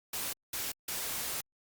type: noise bursts at uneven times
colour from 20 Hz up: white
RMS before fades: -36 dBFS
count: 3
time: 0.13-0.33 / 0.53-0.72 / 0.88-1.41 s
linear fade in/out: 5 ms
effects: Opus 48 kbps